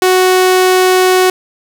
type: tone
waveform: sawtooth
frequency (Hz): 370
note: F#4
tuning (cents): 0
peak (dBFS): -3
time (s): 0.02-1.3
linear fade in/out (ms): 2
effects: none